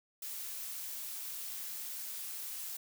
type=noise; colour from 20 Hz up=blue; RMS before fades=-42 dBFS; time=0.22-2.77 s; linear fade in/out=5 ms; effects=none